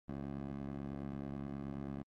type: tone with band-pass filter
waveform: 15% pulse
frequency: 69.3 Hz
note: C#2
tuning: in tune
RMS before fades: -43 dBFS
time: 0.08-2.03 s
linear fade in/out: 10 ms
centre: 320 Hz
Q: 0.62
effects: Opus 24 kbps